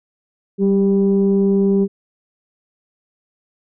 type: tone pair together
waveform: sine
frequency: 195.1 / 395.2 Hz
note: G3 / G4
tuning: -8 / +14 cents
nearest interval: octave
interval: 1222 cents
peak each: -13 / -15 dBFS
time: 0.58-1.88 s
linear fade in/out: 50 ms
effects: tanh soft clip ceiling -6 dBFS